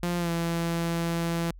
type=tone with pitch glide; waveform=sawtooth; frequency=174.61 to 168.27 Hz; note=F3 to E3; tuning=0 to +36 cents; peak=-22 dBFS; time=0.03-1.51 s; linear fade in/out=2 ms; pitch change=-64 cents; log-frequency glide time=0.18-0.3 s; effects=added 44 Hz sine -43 dBFS peak until 1.59 s